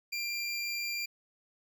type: tone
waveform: 25% pulse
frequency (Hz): 2379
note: D7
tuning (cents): +22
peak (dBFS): -29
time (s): 0.12-1.06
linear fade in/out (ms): 10
effects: none